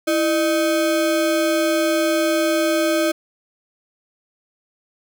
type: ring-modulated tone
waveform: square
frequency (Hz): 470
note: A#4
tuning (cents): +14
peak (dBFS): -14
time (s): 0.07-3.12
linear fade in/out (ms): 10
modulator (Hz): 140
effects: 8-bit